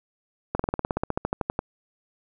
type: slowing click train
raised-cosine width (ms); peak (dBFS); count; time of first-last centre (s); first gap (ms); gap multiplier
1; -10; 17; 0.55-1.591; 44; 1.05
effects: none